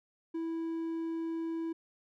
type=tone; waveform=triangle; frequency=328.5 Hz; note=E4; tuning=6 cents flat; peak=-31 dBFS; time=0.34-1.73 s; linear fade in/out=10 ms; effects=none